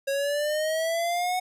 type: exponential sweep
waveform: square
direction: up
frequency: 546 to 740 Hz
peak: -25 dBFS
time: 0.07-1.4 s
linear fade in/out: 10 ms
effects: resampled to 32000 Hz